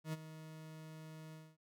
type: tone with ADSR envelope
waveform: 40% pulse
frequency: 157.5 Hz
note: D#3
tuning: 21 cents sharp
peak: -36 dBFS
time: 0.04-1.57 s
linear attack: 90 ms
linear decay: 28 ms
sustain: -13 dB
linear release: 240 ms
effects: none